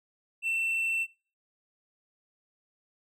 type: tone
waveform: triangle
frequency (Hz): 2687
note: E7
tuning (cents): +33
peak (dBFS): -25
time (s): 0.42-1.07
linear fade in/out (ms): 50
effects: noise-tail reverb RT60 0.4 s tail -24 dB re dry

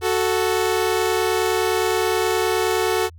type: tone pair together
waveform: sawtooth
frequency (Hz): 370.4 / 440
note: F#4 / A4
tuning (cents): +2 / 0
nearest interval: minor third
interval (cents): 298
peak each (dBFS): -17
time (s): 0.01-3.1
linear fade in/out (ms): 50
effects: added 83 Hz sine -40 dBFS peak until 3.18 s

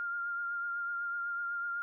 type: tone with vibrato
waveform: sine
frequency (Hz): 1400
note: F6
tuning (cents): +4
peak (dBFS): -33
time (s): 0-1.82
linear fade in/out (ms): 0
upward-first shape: triangle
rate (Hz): 8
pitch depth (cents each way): 25
effects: none

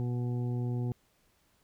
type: harmonic tone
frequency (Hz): 122.2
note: B2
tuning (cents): -18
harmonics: 1 / 2 / 3 / 4 / 6 / 7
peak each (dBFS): -30 / -38 / -42 / -49 / -52 / -55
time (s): 0-0.92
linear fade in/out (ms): 0
effects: pink hiss -70 dBFS RMS until 1.63 s

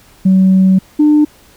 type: tone pair in turn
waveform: sine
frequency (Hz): 188.9 / 299.9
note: F#3 / D4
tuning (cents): +36 / +36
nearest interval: minor sixth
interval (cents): 800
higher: second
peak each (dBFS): -4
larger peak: neither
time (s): 0.25-0.79 / 0.99-1.25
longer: first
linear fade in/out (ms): 10
effects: tanh soft clip ceiling -2 dBFS + pink hiss -45 dBFS RMS until 1.56 s

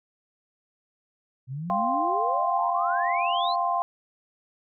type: exponential sweep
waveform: sine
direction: up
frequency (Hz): 122.9 to 4367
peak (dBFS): -30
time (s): 1.47-3.56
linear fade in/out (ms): 50
type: chord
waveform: sine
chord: F suspended second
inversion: none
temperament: equal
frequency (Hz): 698.5 / 784 / 1046.5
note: F5 / G5 / C6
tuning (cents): 0 / 0 / 0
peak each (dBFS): -26 / -29 / -26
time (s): 1.7-3.82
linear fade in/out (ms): 0
effects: none

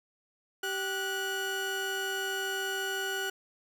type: tone pair together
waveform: 30% pulse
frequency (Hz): 388 / 1466.5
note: G4 / F#6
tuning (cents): -18 / -16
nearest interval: octave + major seventh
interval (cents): 2302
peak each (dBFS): -33 / -30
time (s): 0.63-3.3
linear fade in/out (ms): 5
effects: none

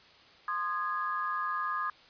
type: chord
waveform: sine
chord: Ab major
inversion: first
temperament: equal with one note detuned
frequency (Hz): 1046.5 / 1227.4 / 1661.2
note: C6 / Eb6 / Ab6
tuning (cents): 0 / -24 / 0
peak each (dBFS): -36 / -32 / -37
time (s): 0.48-1.9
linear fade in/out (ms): 2
effects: white hiss -57 dBFS RMS until 2.09 s + resampled to 11025 Hz

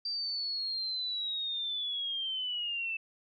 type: linear sweep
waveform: sine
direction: down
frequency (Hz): 4699 to 2637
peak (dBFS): -32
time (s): 0.05-2.97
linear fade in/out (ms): 5
effects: none

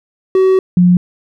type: tone pair in turn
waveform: triangle / sine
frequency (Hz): 377.9 / 178.35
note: F#4 / F3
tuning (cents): +37 / +37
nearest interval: octave + minor second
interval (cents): 1300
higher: first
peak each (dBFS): -5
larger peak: neither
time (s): 0.35-0.59 / 0.77-0.97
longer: first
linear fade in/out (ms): 2
effects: none

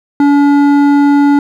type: tone with hard clipping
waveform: sine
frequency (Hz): 285.6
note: D4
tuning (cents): -48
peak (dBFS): -7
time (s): 0.2-1.39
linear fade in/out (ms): 2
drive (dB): 10
effects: none

